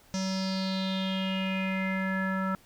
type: tone with low-pass filter sweep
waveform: square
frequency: 190 Hz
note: F#3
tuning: 46 cents sharp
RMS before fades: -30 dBFS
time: 0.14-2.55 s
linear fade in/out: 0 ms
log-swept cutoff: 5900 to 1400 Hz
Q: 6.1
effects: pink hiss -59 dBFS RMS until 2.65 s